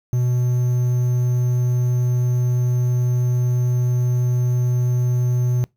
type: tone with quantisation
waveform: triangle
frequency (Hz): 123.47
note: B2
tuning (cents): 0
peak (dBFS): -14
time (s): 0.13-5.64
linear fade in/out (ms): 0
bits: 7
effects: noise-tail reverb RT60 0.2 s tail -24 dB re dry